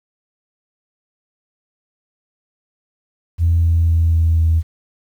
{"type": "tone with pitch steps", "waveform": "sine", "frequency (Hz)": [84, 83.32, 82.65, 81.99, 81.33], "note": ["E2", "E2", "E2", "E2", "E2"], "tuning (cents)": [33, 19, 5, -9, -23], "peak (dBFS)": -10, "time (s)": [3.38, 4.63], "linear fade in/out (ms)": 50, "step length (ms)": 250, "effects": ["tanh soft clip ceiling -7 dBFS", "8-bit"]}